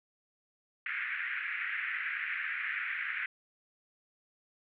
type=band-pass noise; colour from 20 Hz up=white; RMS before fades=-36 dBFS; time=0.86-3.26 s; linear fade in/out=2 ms; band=1500 to 2300 Hz; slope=48 dB/octave; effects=none